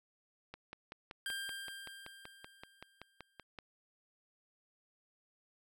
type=click train; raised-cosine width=0.3 ms; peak=-30 dBFS; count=17; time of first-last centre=0.54-3.588 s; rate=5.25 Hz
type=tone with exponential decay; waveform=25% pulse; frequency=1591 Hz; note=G6; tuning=25 cents sharp; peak=-33 dBFS; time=1.26-3.43 s; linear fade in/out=1 ms; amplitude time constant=470 ms
effects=none